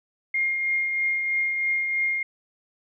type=tone with tremolo; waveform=sine; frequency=2127 Hz; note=C7; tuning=28 cents sharp; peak=-20 dBFS; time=0.34-2.23 s; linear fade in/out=5 ms; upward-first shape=triangle; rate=3.1 Hz; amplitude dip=40%; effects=none